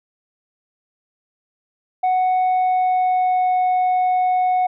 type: tone with pitch glide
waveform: sine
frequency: 740 to 734.9 Hz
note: F#5 to F#5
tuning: 0 to -12 cents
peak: -12 dBFS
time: 2.03-4.67 s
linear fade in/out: 10 ms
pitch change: -12 cents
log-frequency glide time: 2.4-3.57 s
effects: tanh soft clip ceiling -14 dBFS